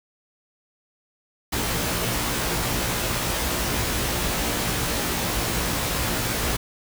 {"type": "noise with comb filter", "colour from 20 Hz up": "pink", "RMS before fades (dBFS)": -25, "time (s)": [1.52, 6.57], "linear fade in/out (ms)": 10, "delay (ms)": 17, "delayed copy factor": 0.9, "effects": []}